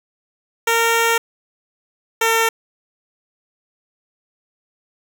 10% pulse tone pair in turn, 460.1 / 453.2 Hz, A#4 / A#4, -23 / -49 cents, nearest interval unison, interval 26 cents, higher first, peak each -6 dBFS, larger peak neither, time 0.67-1.18 / 2.21-2.49 s, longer first, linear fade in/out 5 ms, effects none

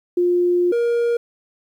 sine / triangle tone pair in turn, 353.5 / 471.9 Hz, F4 / A#4, +21 / +21 cents, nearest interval perfect fourth, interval 500 cents, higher second, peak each -14 dBFS, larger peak neither, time 0.17-0.72 / 0.72-1.17 s, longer first, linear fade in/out 5 ms, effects 9-bit

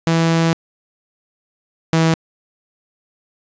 sawtooth tone pair in turn, 164.81 / 162.54 Hz, E3 / E3, 0 / -24 cents, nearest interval unison, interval 24 cents, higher first, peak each -9 / -8 dBFS, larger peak second, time 0.07-0.53 / 1.93-2.14 s, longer first, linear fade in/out 0 ms, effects resampled to 16000 Hz + 7-bit

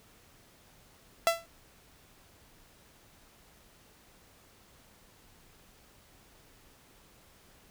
sawtooth tone with exponential decay, 670 Hz, E5, 28 cents sharp, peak -15 dBFS, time 1.27-1.46 s, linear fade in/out 0 ms, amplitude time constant 40 ms, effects pink hiss -60 dBFS RMS until 7.7 s

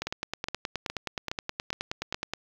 two click trains, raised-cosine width 0.2 ms, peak -13 / -13 dBFS, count 23 / 6, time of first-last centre 0.02-2.336 / 0.07-2.145 s, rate 9.5 / 2.41 Hz, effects low-pass 6000 Hz 12 dB/octave + 7-bit

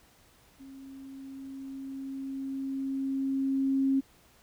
sine tone with level ramp, 270 Hz, C#4, 45 cents flat, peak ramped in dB -45 to -22 dBFS, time 0.59-4.01 s, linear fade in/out 20 ms, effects pink hiss -61 dBFS RMS until 4.42 s

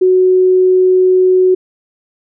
sine tone, 370 Hz, F#4, in tune, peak -6 dBFS, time 0.01-1.55 s, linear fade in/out 10 ms, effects none

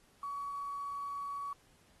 sine tone with quantisation, 1130 Hz, C#6, 33 cents sharp, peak -37 dBFS, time 0.23-1.53 s, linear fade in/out 2 ms, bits 10, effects pink hiss -67 dBFS RMS until 2 s + AAC 32 kbps

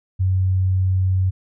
sine tone, 93.6 Hz, F#2, 20 cents sharp, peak -15 dBFS, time 0.19-1.31 s, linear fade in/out 20 ms, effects none

